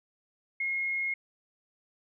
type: tone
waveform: sine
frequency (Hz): 2154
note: C7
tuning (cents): +50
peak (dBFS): -28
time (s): 0.6-1.14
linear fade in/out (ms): 5
effects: none